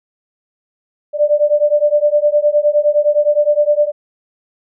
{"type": "beating tone pair", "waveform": "sine", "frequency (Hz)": [587.3, 597], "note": ["D5", "D5"], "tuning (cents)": [0, 28], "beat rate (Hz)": 9.7, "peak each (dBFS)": -13, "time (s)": [1.13, 3.92], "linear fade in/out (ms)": 50, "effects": []}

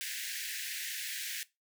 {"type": "high-pass noise", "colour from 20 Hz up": "pink", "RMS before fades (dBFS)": -39, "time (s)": [0.01, 1.43], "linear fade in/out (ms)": 0, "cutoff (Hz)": 1600, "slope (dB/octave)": 96, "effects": ["noise-tail reverb RT60 0.2 s tail -18 dB re dry"]}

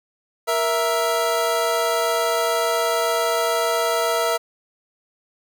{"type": "tone pair together", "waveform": "25% pulse", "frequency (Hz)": [469, 660], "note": ["A#4", "E5"], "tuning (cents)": [11, 2], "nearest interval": "tritone", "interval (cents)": 591, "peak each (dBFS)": [-19, -17], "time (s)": [0.47, 4.38], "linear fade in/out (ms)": 20, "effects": []}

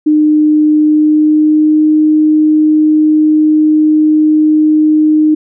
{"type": "tone with pitch glide", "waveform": "sine", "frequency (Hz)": [304.2, 307.6], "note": ["D#4", "D#4"], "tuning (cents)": [-39, -20], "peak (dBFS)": -5, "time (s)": [0.06, 5.35], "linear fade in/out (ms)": 10, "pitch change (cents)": 19, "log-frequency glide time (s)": [0.8, 1.86], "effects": []}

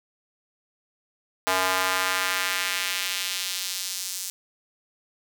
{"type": "tone with high-pass filter sweep", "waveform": "square", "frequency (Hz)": 93.2, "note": "F#2", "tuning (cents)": 13, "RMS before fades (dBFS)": -27, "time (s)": [1.47, 4.3], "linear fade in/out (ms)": 0, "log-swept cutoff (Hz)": [820, 6500], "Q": 1.1, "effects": []}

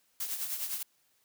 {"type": "noise with tremolo", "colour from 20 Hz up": "blue", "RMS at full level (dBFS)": -33, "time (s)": [0.2, 0.83], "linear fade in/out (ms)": 5, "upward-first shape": "triangle", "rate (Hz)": 9.8, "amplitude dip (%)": 65, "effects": ["white hiss -71 dBFS RMS until 1.24 s", "high-pass 60 Hz 12 dB/octave"]}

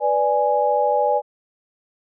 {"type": "chord", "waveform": "sine", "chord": "G# diminished", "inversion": "first", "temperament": "equal", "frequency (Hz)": [493.9, 587.3, 830.6], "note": ["B4", "D5", "G#5"], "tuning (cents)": [0, 0, 0], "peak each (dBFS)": [-22, -20, -19], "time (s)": [0, 1.22], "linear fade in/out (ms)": 50, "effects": []}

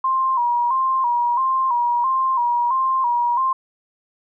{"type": "tone with vibrato", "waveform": "sine", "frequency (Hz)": 1004, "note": "B5", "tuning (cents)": 28, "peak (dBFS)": -16, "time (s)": [0.04, 3.53], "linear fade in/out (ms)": 5, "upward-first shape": "square", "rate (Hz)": 1.5, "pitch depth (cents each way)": 82, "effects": []}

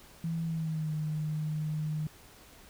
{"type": "tone with pitch glide", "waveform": "sine", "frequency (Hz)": [164.81, 153.77], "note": ["E3", "D#3"], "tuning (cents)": [0, -20], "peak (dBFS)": -30, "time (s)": [0.24, 2.07], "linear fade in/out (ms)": 2, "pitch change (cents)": -120, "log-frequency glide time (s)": [0.44, 0.93], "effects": ["pink hiss -55 dBFS RMS until 2.69 s"]}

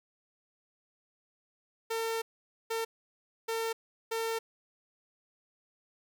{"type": "tone bursts at uneven times", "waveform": "sawtooth", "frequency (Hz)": 452.6, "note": "A4", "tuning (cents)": 49, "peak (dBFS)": -27, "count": 4, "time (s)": [[1.9, 2.22], [2.7, 2.85], [3.48, 3.73], [4.11, 4.39]], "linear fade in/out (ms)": 10, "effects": []}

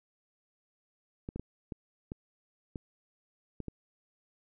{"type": "clicks", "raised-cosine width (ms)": 3, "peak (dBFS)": -25, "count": 8, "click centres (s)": [1.289, 1.36, 1.396, 1.722, 2.119, 2.758, 3.603, 3.683], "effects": []}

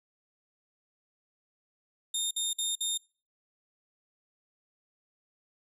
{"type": "tone bursts", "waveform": "20% pulse", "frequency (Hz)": 3656, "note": "A#7", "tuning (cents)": -34, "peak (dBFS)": -23, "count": 4, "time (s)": [2.14, 2.976], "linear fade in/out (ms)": 5, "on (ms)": 170, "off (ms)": 52, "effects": ["noise-tail reverb RT60 0.4 s tail -26 dB re dry"]}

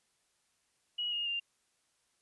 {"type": "tone with pitch steps", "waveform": "sine", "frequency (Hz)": [2909, 2851, 2794], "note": ["F#7", "F7", "F7"], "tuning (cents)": [-30, 35, 0], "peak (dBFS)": -32, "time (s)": [0.98, 1.4], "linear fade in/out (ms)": 10, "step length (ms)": 140, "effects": ["white hiss -75 dBFS RMS until 2.21 s", "resampled to 24000 Hz"]}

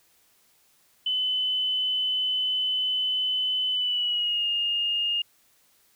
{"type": "tone with pitch glide", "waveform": "sine", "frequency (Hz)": [3021, 2835], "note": ["F#7", "F7"], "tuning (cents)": [35, 25], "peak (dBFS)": -23, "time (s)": [1.06, 5.22], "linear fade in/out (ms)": 5, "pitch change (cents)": -110, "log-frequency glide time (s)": [3.7, 4.47], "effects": ["white hiss -63 dBFS RMS until 5.95 s"]}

